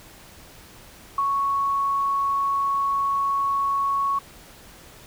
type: tone with ADSR envelope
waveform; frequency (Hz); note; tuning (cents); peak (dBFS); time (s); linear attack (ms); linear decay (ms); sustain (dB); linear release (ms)
sine; 1108.7; C#6; 0; -18; 1.18-4.19; 4; 31; -2; 7
effects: pink hiss -47 dBFS RMS until 5.06 s